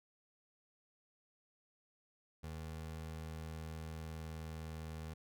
25% pulse tone, 79.6 Hz, D#2, 40 cents sharp, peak -40 dBFS, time 2.43-5.14 s, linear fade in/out 10 ms, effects none

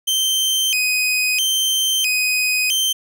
sawtooth tone with vibrato, 2794 Hz, F7, in tune, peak -13 dBFS, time 0.07-2.93 s, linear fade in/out 10 ms, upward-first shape square, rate 0.76 Hz, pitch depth 190 cents each way, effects none

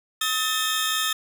sawtooth tone cluster, 1275 / 1784 / 3218 / 3632 Hz, D#6 / A6 / G7 / A#7, +42 / +23 / +45 / -46 cents, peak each -24 / -25 / -27 / -24 dBFS, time 0.21-1.13 s, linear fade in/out 5 ms, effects none

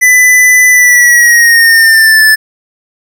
square tone with pitch glide, 1998 to 1749.4 Hz, B6 to A6, +20 to -10 cents, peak -3 dBFS, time 0.01-2.36 s, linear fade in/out 20 ms, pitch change -230 cents, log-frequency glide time 0.7-2.23 s, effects none

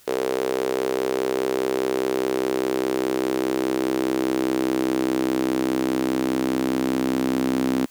sawtooth tone with high-pass filter sweep, 64.9 Hz, C2, 13 cents flat, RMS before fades -23 dBFS, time 0.07-7.86 s, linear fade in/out 10 ms, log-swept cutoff 430 to 270 Hz, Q 4.9, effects white hiss -53 dBFS RMS until 7.9 s

